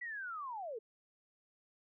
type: linear sweep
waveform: sine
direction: down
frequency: 1975.5 to 415.3 Hz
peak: -40 dBFS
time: 0.01-0.79 s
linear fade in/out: 10 ms
effects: none